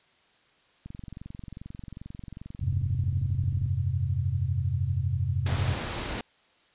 click train, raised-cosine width 5 ms, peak -28 dBFS, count 64, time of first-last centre 0.86-3.66 s, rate 22.5 Hz
sine chord, F suspended second, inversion none, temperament equal with one note detuned, 87.31 / 99.94 / 130.81 Hz, F2 / G2 / C3, 0 / +34 / 0 cents, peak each -29 dBFS, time 2.61-5.75 s, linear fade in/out 10 ms
pink noise, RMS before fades -33 dBFS, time 5.46-6.21 s, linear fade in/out 2 ms
effects white hiss -63 dBFS RMS until 6.74 s + resampled to 8000 Hz

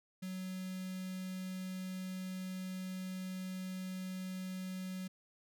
square tone with notch filter, 186.1 Hz, F#3, 10 cents sharp, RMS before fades -42 dBFS, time 0.22-5.08 s, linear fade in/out 10 ms, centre 800 Hz, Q 0.51, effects none

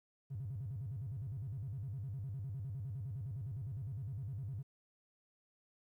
triangle tone with vibrato, 116.54 Hz, A#2, in tune, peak -36 dBFS, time 0.3-4.63 s, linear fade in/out 20 ms, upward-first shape square, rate 9.8 Hz, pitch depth 280 cents each way, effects tanh soft clip ceiling -37 dBFS + 13-bit

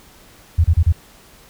sine tone bursts, 83 Hz, E2, 12 cents sharp, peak -9 dBFS, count 4, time 0.58-0.925 s, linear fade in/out 10 ms, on 63 ms, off 31 ms, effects pink hiss -47 dBFS RMS until 1.49 s

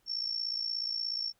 sine tone with amplitude modulation, 5440 Hz, F8, 46 cents flat, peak -28 dBFS, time 0.06-1.33 s, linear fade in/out 50 ms, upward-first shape sine, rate 56.8 Hz, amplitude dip 80%, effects pink hiss -72 dBFS RMS until 1.39 s

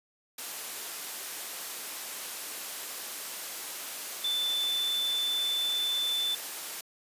sine tone in noise, 3520 Hz, A7, in tune, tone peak -27 dBFS, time 4.24-6.35 s, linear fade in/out 5 ms, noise white, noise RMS -38 dBFS, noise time 0.38-6.81 s, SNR +8 dB, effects high-pass 300 Hz 12 dB/octave + resampled to 32000 Hz

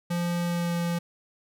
square tone with pitch glide, 173.3 to 171.61 Hz, F3 to F3, -13 to -30 cents, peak -26 dBFS, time 0.1-0.99 s, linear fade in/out 10 ms, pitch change -17 cents, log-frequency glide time 0.43-0.75 s, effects none

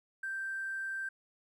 triangle tone with hard clipping, 1568 Hz, G6, in tune, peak -35 dBFS, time 0.23-1.09 s, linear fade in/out 5 ms, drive 3 dB, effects none

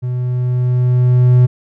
triangle tone with level ramp, 124.7 Hz, B2, 17 cents sharp, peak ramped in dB -15 to -3 dBFS, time 0.02-1.47 s, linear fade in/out 20 ms, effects none

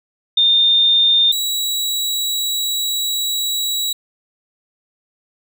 sine / sawtooth tone pair in turn, 3628 / 3888 Hz, A#7 / B7, -48 / -28 cents, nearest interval minor second, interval 120 cents, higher second, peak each -10 / -15 dBFS, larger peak first, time 0.37-1.32 / 1.32-3.93 s, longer second, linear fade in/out 5 ms, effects none

